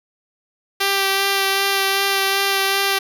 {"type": "tone with vibrato", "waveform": "5% pulse", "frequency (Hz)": 392, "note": "G4", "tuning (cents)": 0, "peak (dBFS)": -5, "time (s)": [0.8, 2.99], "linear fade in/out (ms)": 10, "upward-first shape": "sine", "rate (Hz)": 2.6, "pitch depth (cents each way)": 14, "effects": []}